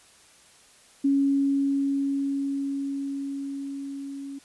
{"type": "tone with level ramp", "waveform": "sine", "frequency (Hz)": 277.2, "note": "C#4", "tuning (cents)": 0, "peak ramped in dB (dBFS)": [-18, -34], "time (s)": [1.04, 4.39], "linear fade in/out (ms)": 10, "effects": ["white hiss -55 dBFS RMS until 4.44 s", "resampled to 24000 Hz"]}